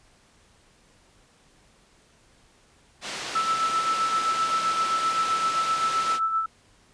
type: band-pass noise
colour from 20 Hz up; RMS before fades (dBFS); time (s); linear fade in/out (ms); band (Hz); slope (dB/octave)
white; -34; 3.01-6.2; 50; 160 to 4500; 12
type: tone with tremolo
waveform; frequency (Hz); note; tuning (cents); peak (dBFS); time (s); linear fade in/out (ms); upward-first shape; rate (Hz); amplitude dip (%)
sine; 1319; E6; +1; -20; 3.35-6.46; 5; sine; 7.7; 50
effects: pink hiss -59 dBFS RMS until 6.93 s + resampled to 22050 Hz